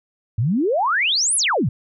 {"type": "exponential two-way sweep", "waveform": "sine", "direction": "up then down", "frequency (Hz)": [99.7, 11175, 99.7], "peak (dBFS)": -16, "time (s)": [0.38, 1.69], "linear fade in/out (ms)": 5, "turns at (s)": 1.36, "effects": []}